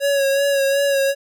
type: tone with vibrato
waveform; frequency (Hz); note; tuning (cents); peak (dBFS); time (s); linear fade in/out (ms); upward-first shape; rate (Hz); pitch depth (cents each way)
square; 555; C#5; +2; -16; 0-1.15; 50; sine; 2.7; 31
effects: none